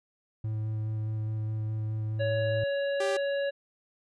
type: tone with vibrato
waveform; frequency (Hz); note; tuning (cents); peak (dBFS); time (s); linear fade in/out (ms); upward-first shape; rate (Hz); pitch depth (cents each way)
triangle; 108.7; A2; -21; -27; 0.44-2.64; 5; square; 4.8; 8
type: harmonic tone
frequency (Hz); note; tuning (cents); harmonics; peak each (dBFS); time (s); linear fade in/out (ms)
560; C#5; +18; 1 / 3 / 5 / 7; -27 / -37 / -44 / -46; 2.19-3.51; 20
type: tone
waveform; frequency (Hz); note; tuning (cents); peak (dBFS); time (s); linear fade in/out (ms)
sawtooth; 393.8; G4; +8; -26; 3-3.17; 5
effects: resampled to 22050 Hz